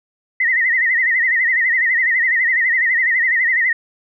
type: tone with vibrato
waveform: sine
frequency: 1946 Hz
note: B6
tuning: 26 cents flat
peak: -13 dBFS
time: 0.4-3.73 s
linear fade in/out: 5 ms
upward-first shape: sine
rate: 12 Hz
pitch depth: 110 cents each way
effects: none